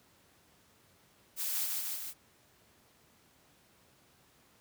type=noise with echo; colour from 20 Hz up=blue; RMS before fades=-35 dBFS; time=1.36-1.69 s; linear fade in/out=50 ms; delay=150 ms; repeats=3; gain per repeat=-2 dB; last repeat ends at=2.14 s; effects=pink hiss -65 dBFS RMS until 4.6 s + high-pass 80 Hz 12 dB/octave